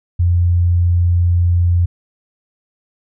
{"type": "tone", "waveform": "sine", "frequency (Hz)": 87.31, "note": "F2", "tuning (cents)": 0, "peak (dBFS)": -10, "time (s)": [0.19, 1.86], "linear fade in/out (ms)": 10, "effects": []}